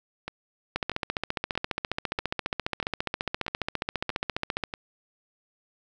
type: two click trains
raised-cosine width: 0.3 ms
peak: -17 / -11 dBFS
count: 8 / 58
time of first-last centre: 0.28-4.739 / 0.76-4.638 s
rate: 1.57 / 14.7 Hz
effects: none